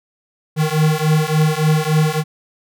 square beating tone pair, 153.5 / 157 Hz, D#3 / D#3, -23 / +16 cents, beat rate 3.5 Hz, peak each -17 / -17 dBFS, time 0.56-2.24 s, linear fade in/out 50 ms, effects none

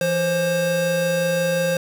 square tone pair together, 168.2 / 530.2 Hz, E3 / C5, +35 / +23 cents, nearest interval octave + minor sixth, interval 1988 cents, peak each -26 / -20 dBFS, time 0.01-1.77 s, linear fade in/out 2 ms, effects none

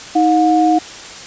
sine tone pair together, 315.9 / 720 Hz, D#4 / F#5, +26 / -47 cents, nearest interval octave + major second, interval 1427 cents, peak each -12 dBFS, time 0.15-0.79 s, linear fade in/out 10 ms, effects white hiss -32 dBFS RMS until 1.26 s + resampled to 16000 Hz

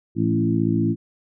harmonic tone with a mistuned harmonic, 55.6 Hz, A1, 19 cents sharp, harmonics 2 / 3 / 4 / 5 / 6, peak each -24 / -24 / -24 / -24 / -24 dBFS, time 0.15-0.96 s, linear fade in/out 50 ms, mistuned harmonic 3, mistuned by +21 cents, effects none

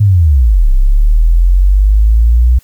sine linear two-way sweep, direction down then up, 107.6 to 31.67 to 61.9 Hz, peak -4 dBFS, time 0-2.59 s, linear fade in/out 10 ms, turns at 0.7 s, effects white hiss -48 dBFS RMS until 2.63 s

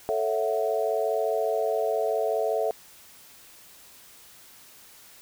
sine chord, F# minor seventh, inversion first, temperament equal, 440 / 554.4 / 659.3 / 740 Hz, A4 / C#5 / E5 / F#5, 0 / 0 / 0 / 0 cents, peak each -27 / -31 / -27 / -32 dBFS, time 0.09-2.71 s, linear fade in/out 0 ms, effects white hiss -51 dBFS RMS until 5.21 s

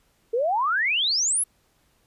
sine exponential sweep, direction up, 440 to 11390 Hz, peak -20 dBFS, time 0.33-1.44 s, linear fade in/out 10 ms, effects pink hiss -65 dBFS RMS until 2.06 s + resampled to 32000 Hz

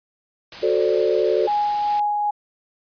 white noise, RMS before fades -35 dBFS, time 0.52-2 s, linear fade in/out 2 ms
sine chord, D dominant seventh, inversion first, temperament just, 367.1 / 440.5 / 528.6 / 587.3 Hz, F#4 / A4 / C5 / D5, -14 / +2 / +18 / 0 cents, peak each -21 / -20 / -24 / -23 dBFS, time 0.62-1.48 s, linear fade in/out 20 ms
sine tone with tremolo, 830.6 Hz, G#5, in tune, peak -17 dBFS, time 1.47-2.31 s, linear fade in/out 10 ms, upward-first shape sine, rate 2.5 Hz, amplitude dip 25%
effects resampled to 11025 Hz

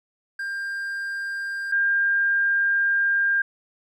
triangle / sine tone pair in turn, 1596 / 1601.8 Hz, G6 / G6, +31 / +37 cents, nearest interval unison, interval 6 cents, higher second, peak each -25 / -18 dBFS, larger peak second, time 0.39-1.72 / 1.72-3.42 s, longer second, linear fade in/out 5 ms, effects none

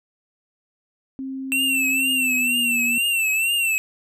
sine tone with pitch glide, 266.1 to 238.4 Hz, C4 to A#3, +29 to +39 cents, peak -27 dBFS, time 1.19-2.98 s, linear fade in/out 0 ms, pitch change -190 cents, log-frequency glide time 2-2.65 s
square tone with vibrato, 2686 Hz, E7, 32 cents sharp, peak -19 dBFS, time 1.52-3.78 s, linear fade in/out 0 ms, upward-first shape triangle, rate 2.1 Hz, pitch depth 100 cents each way
effects none

